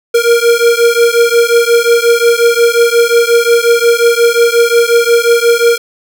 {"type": "beating tone pair", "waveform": "square", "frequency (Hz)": [466.8, 472.4], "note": ["A#4", "A#4"], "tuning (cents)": [2, 23], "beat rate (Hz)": 5.6, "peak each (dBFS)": -10, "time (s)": [0.14, 5.78], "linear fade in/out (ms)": 10, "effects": []}